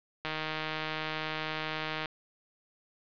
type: click train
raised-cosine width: 0.3 ms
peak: -18 dBFS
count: 283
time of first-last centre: 0.25-2.058 s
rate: 156 Hz
effects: resampled to 11025 Hz + 8-bit